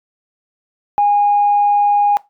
sine tone pair in turn, 820 / 820 Hz, G#5 / G#5, -22 / -22 cents, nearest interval unison, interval 0 cents, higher neither, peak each -9 dBFS, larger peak neither, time 0.98-1.23 / 1.23-2.17 s, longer second, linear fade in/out 0 ms, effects noise-tail reverb RT60 0.2 s tail -20 dB re dry + tanh soft clip ceiling -5 dBFS

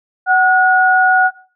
sine tone pair together, 748.9 / 1451 Hz, F#5 / F#6, +21 / -34 cents, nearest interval major seventh, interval 1145 cents, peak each -11 dBFS, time 0.26-1.31 s, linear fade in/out 50 ms, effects noise-tail reverb RT60 0.4 s tail -18 dB re dry

